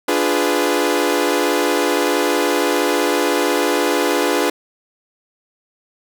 sawtooth chord, D diminished seventh, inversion none, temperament equal with one note detuned, 293.7 / 349.2 / 415.3 / 496.7 Hz, D4 / F4 / Ab4 / Cb5, 0 / 0 / 0 / +10 cents, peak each -17 dBFS, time 0.08-4.5 s, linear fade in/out 5 ms, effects none

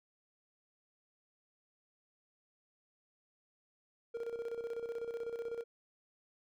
triangle tone with tremolo, 466.2 Hz, A#4, in tune, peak -34 dBFS, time 4.14-5.64 s, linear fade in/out 10 ms, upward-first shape square, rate 16 Hz, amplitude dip 60%, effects none

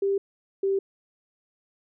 sine tone pair in turn, 394.9 / 390.4 Hz, G4 / G4, +13 / -7 cents, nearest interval unison, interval 20 cents, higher first, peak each -21 dBFS, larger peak neither, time 0.02-0.18 / 0.63-0.79 s, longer neither, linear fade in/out 5 ms, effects none

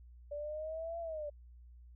sine exponential two-way sweep, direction up then down, 578 to 680 to 578 Hz, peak -38 dBFS, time 0.31-1.3 s, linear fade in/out 10 ms, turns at 1 s, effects added 60 Hz sine -53 dBFS peak until 1.95 s

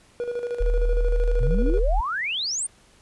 triangle tone with tremolo, 481.7 Hz, B4, 43 cents flat, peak -22 dBFS, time 0.2-1.79 s, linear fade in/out 0 ms, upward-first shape square, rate 13 Hz, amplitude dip 55%
sine tone, 39.16 Hz, D#1, 12 cents sharp, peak -18 dBFS, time 0.6-2.01 s, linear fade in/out 10 ms
sine exponential sweep, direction up, 110 to 9397 Hz, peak -24 dBFS, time 1.4-2.67 s, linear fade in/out 10 ms
effects pink hiss -56 dBFS RMS until 3.01 s + resampled to 24000 Hz

